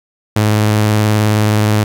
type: tone with vibrato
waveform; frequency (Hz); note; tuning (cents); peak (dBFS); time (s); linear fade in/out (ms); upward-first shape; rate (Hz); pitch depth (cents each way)
sawtooth; 106.5; G#2; +44; -6; 0.36-1.84; 5; sine; 19; 27
effects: 8-bit